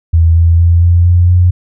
sine tone with pitch steps, 82.41 / 83.75 / 85.12 / 86.51 / 87.92 / 89.35 Hz, E2 / E2 / F2 / F2 / F2 / F2, 0 / +28 / -44 / -16 / +12 / +40 cents, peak -4 dBFS, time 0.13-1.51 s, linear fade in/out 10 ms, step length 230 ms, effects none

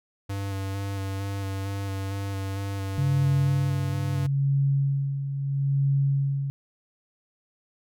square tone with vibrato, 98 Hz, G2, in tune, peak -29 dBFS, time 0.29-4.27 s, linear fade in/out 10 ms, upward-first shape square, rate 2.2 Hz, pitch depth 16 cents each way
sine tone with tremolo, 138.59 Hz, C#3, in tune, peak -19 dBFS, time 2.98-6.5 s, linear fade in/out 0 ms, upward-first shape sine, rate 0.76 Hz, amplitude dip 60%
effects none

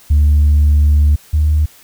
sine tone pair in turn, 73.9 / 76.07 Hz, D2 / D#2, +11 / -39 cents, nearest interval minor second, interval 50 cents, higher second, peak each -5 / -8 dBFS, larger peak first, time 0.1-1.16 / 1.33-1.66 s, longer first, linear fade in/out 10 ms, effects tanh soft clip ceiling -5 dBFS + white hiss -44 dBFS RMS until 1.83 s

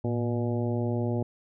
harmonic tone with a mistuned harmonic, 120 Hz, B2, 49 cents flat, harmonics 1 / 2 / 3 / 4 / 5 / 6 / 7, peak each -28 / -31 / -33 / -37 / -37 / -44 / -43 dBFS, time 0.04-1.23 s, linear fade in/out 5 ms, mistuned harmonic 1, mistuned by -100 cents, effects none

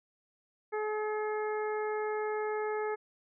harmonic tone, 426.6 Hz, G#4, 46 cents sharp, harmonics 1 / 2 / 3 / 4 / 5, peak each -32 / -38 / -42 / -44 / -46 dBFS, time 0.72-2.96 s, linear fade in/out 20 ms, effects none

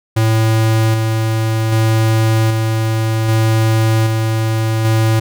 square tone with tremolo, 111.2 Hz, A2, 19 cents sharp, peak -11 dBFS, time 0.16-5.2 s, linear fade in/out 10 ms, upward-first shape square, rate 0.64 Hz, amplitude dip 30%, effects none

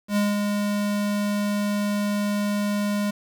square tone with ADSR envelope, 205.5 Hz, G#3, 18 cents flat, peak -19 dBFS, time 0.08-3.11 s, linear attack 86 ms, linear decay 200 ms, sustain -4 dB, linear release 9 ms, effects 8-bit

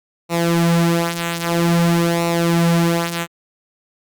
sawtooth tone with flanger, 169.4 Hz, E3, 48 cents sharp, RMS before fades -17 dBFS, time 0.29-3.27 s, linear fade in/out 50 ms, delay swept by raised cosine 0.61 to 6.11 ms, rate 0.51 Hz, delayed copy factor -0.65, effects Opus 48 kbps

